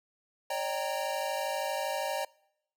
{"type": "chord", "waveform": "square", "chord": "Eb dominant seventh", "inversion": "third", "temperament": "equal with one note detuned", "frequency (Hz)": [554.4, 607, 784, 932.3], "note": ["Db5", "Eb5", "G5", "Bb5"], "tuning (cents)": [0, -43, 0, 0], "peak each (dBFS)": [-37, -37, -37, -38], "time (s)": [0.5, 2.25], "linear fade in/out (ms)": 5, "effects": ["noise-tail reverb RT60 0.8 s tail -25 dB re dry"]}